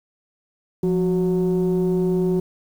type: tone pair together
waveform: sine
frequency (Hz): 174.84 / 370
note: F3 / F#4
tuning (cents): +2 / 0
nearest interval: octave + minor second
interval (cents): 1298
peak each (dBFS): -18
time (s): 0.83-2.4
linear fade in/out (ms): 5
effects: tanh soft clip ceiling -14 dBFS + 8-bit